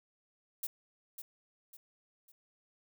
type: noise with echo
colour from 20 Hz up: violet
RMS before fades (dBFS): -37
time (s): 0.63-0.67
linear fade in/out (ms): 5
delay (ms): 550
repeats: 3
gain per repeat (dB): -8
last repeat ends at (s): 2.32
effects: none